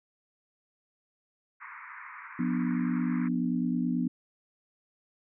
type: band-pass noise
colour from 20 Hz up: pink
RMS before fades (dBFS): -45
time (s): 1.6-3.29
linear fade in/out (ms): 20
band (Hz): 950 to 2300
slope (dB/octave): 96
type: chord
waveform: sine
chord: B diminished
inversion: second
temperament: just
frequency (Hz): 177.8 / 246.9 / 296.3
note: F3 / B3 / D4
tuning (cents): +31 / 0 / +15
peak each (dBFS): -31 / -28 / -34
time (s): 2.39-4.08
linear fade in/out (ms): 5
effects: none